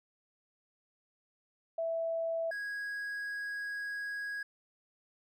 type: tone pair in turn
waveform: sine / triangle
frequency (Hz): 659.3 / 1653.2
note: E5 / G#6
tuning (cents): 0 / -8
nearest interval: octave + major third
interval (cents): 1592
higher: second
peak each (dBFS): -31 / -34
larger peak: first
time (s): 1.78-2.51 / 2.51-4.43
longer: second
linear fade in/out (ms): 5
effects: none